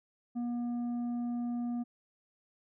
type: tone with tanh clipping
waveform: triangle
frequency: 240 Hz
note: B3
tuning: 49 cents flat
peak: -33 dBFS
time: 0.35-1.84 s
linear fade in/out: 20 ms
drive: 10 dB
effects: none